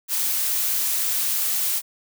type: noise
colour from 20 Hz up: blue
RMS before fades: -23 dBFS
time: 0.08-1.82 s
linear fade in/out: 50 ms
effects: none